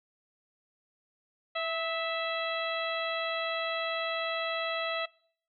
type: harmonic tone with a mistuned harmonic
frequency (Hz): 659.3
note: E5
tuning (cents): 0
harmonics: 1 / 2 / 3 / 4 / 5 / 6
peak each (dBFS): -33 / -36 / -38 / -39 / -40 / -41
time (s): 1.55-5.06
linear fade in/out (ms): 10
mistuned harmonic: 2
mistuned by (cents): -32
effects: noise-tail reverb RT60 0.6 s tail -24 dB re dry